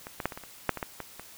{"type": "clicks", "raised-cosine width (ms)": 0.5, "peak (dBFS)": [-24, -18, -11, -23, -24, -29, -8, -20, -16, -20, -25], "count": 11, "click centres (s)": [0.069, 0.202, 0.256, 0.322, 0.375, 0.437, 0.693, 0.773, 0.828, 1.003, 1.196], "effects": ["white hiss -50 dBFS RMS until 1.37 s"]}